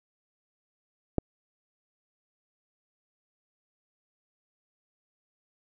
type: clicks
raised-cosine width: 2 ms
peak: -11 / -30 dBFS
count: 2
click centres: 1.183 / 1.186 s
effects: none